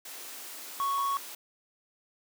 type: high-pass noise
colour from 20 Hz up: white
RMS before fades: -43 dBFS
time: 0.05-1.35 s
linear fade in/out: 5 ms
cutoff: 240 Hz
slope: 48 dB/octave
type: tone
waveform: triangle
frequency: 1108.7 Hz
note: C#6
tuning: in tune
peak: -25 dBFS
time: 0.8-1.17 s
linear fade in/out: 0 ms
type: tone with exponential decay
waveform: sine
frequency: 987.8 Hz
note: B5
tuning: in tune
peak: -34 dBFS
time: 0.98-1.3 s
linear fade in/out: 0 ms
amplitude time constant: 69 ms
effects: none